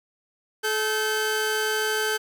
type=tone pair together; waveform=sawtooth; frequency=431.5 / 1546.6 Hz; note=A4 / G6; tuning=-34 / -24 cents; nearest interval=octave + minor seventh; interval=2210 cents; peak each=-22 / -22 dBFS; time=0.63-2.18 s; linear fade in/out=20 ms; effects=none